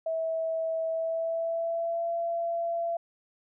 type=tone with pitch glide; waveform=sine; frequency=650 to 677.2 Hz; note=E5 to E5; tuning=-24 to +46 cents; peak=-27 dBFS; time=0.06-2.97 s; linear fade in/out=5 ms; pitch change=+70 cents; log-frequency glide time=0.88-2.11 s; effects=none